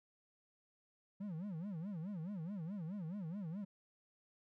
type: tone with vibrato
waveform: triangle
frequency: 181.3 Hz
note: F#3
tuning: 35 cents flat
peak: -39 dBFS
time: 1.2-3.65 s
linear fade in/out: 10 ms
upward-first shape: sine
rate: 4.7 Hz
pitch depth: 260 cents each way
effects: none